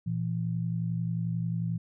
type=tone pair together; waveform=sine; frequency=117.15 / 168.4 Hz; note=A#2 / E3; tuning=+9 / +37 cents; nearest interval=tritone; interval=628 cents; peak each=-31 / -30 dBFS; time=0.06-1.78 s; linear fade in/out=10 ms; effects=none